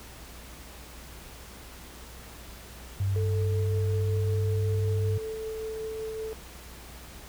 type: tone with pitch glide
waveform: sine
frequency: 98 to 99.71 Hz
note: G2 to G2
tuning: 0 to +30 cents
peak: -24 dBFS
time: 3-5.18 s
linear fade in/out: 5 ms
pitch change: +30 cents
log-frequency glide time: 3.47-4.58 s
type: tone with tremolo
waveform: sine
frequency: 440 Hz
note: A4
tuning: in tune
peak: -31 dBFS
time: 3.16-6.33 s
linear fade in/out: 0 ms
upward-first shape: triangle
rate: 5.3 Hz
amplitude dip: 25%
effects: added 60 Hz sine -47 dBFS peak until 7.28 s + pink hiss -47 dBFS RMS until 7.28 s